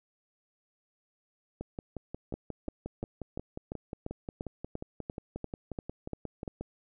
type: two click trains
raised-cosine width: 2 ms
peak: -24 / -22 dBFS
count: 29 / 13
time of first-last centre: 1.61-6.61 / 2.34-6.478 s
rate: 5.6 / 2.9 Hz
effects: none